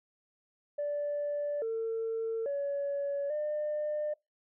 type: tone with pitch steps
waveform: sine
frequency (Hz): 583 / 451 / 565 / 601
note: D5 / A4 / C#5 / D5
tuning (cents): -13 / +43 / +33 / +40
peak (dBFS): -29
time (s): 0.78-4.14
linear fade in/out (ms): 10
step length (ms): 840
effects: noise-tail reverb RT60 0.2 s tail -24 dB re dry + tanh soft clip ceiling -27 dBFS